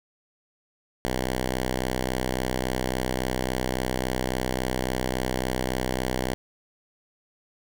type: tone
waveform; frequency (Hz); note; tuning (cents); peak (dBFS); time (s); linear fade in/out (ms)
5% pulse; 63.6; C2; -48; -14; 1.05-6.34; 0
effects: none